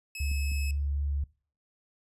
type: tone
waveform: sawtooth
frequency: 2583 Hz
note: E7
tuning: 36 cents flat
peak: -34 dBFS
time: 0.15-0.71 s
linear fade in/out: 2 ms
type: tone with vibrato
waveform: sine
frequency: 71.2 Hz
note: C#2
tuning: 47 cents sharp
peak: -27 dBFS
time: 0.2-1.24 s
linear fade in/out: 5 ms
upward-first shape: triangle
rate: 3.9 Hz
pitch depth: 12 cents each way
type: clicks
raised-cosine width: 5 ms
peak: -31 dBFS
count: 2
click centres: 0.315 / 0.518 s
effects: noise-tail reverb RT60 0.4 s tail -22 dB re dry + resampled to 32000 Hz